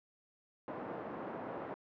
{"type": "band-pass noise", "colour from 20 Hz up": "white", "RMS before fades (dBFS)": -43, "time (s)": [0.68, 1.74], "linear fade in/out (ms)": 0, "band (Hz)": [200, 750], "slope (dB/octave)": 12, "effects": ["low-pass 2000 Hz 12 dB/octave"]}